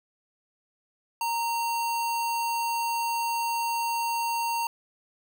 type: tone with sample-and-hold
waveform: sine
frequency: 930 Hz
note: A#5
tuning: 4 cents flat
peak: -25 dBFS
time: 1.21-4.67 s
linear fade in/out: 2 ms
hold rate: 3675 Hz
effects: none